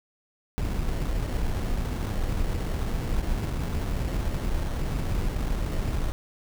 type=noise with sample-and-hold; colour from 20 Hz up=brown; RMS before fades=-27 dBFS; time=0.58-6.12 s; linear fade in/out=0 ms; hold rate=2450 Hz; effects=none